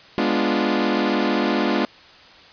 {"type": "chord", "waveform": "sawtooth", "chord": "G# diminished seventh", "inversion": "none", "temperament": "equal", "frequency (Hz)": [207.7, 246.9, 293.7, 349.2], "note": ["G#3", "B3", "D4", "F4"], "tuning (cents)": [0, 0, 0, 0], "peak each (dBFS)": -20, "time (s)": [0.18, 1.85], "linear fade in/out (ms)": 0, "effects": ["white hiss -46 dBFS RMS until 2.52 s", "resampled to 11025 Hz"]}